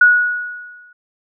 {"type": "tone with exponential decay", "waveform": "sine", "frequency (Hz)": 1460, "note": "F#6", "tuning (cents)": -24, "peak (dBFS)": -4, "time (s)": [0.01, 0.93], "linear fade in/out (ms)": 5, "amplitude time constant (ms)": 200, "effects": []}